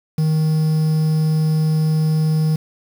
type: tone with quantisation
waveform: triangle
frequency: 156.5 Hz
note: D#3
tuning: 10 cents sharp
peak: -12 dBFS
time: 0.18-2.56 s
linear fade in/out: 5 ms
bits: 6
effects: none